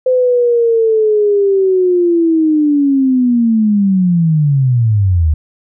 sine linear sweep, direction down, 514 to 73.2 Hz, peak -8 dBFS, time 0.06-5.34 s, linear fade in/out 5 ms, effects none

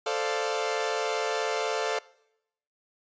sawtooth chord, D minor seventh, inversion second, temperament equal, 440 / 523.3 / 587.3 / 698.5 Hz, A4 / C5 / D5 / F5, 0 / 0 / 0 / 0 cents, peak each -26 / -30 / -30 / -29 dBFS, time 0.06-1.99 s, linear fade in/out 5 ms, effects noise-tail reverb RT60 0.8 s tail -22 dB re dry + resampled to 16000 Hz

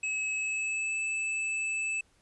square tone with pitch glide, 2577 to 2624 Hz, E7 to E7, -40 to -9 cents, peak -30 dBFS, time 0.03-2.01 s, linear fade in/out 5 ms, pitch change +31 cents, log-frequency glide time 0.34-0.97 s, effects pink hiss -67 dBFS RMS until 2.21 s + resampled to 24000 Hz

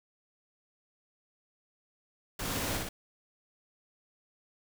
pink noise with echo, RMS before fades -36 dBFS, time 2.39-2.77 s, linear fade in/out 5 ms, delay 60 ms, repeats 2, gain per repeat -2 dB, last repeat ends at 2.89 s, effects none

